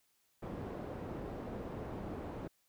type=low-pass noise; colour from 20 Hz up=white; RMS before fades=-43 dBFS; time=0.42-2.48 s; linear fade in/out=10 ms; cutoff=490 Hz; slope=12 dB/octave; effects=white hiss -75 dBFS RMS until 2.68 s